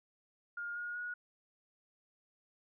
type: tone with pitch steps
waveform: sine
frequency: 1416 / 1434 / 1453 Hz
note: F6 / F6 / F#6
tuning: +23 / +45 / -32 cents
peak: -38 dBFS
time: 0.57-1.14 s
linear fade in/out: 5 ms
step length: 190 ms
effects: none